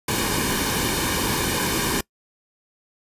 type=noise with comb filter; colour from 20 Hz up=pink; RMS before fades=-23 dBFS; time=0.08-2.01 s; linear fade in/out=5 ms; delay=1.5 ms; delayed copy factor=-0.65; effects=noise-tail reverb RT60 0.1 s tail -24 dB re dry + resampled to 32000 Hz